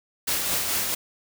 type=noise with tremolo; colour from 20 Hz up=white; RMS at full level=-24 dBFS; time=0.27-0.95 s; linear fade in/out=10 ms; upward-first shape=triangle; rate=4.6 Hz; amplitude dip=40%; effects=none